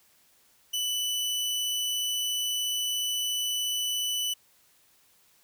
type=tone; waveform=sawtooth; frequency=2981 Hz; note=F#7; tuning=12 cents sharp; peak=-24 dBFS; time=0.73-4.34 s; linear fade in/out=10 ms; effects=white hiss -63 dBFS RMS until 5.43 s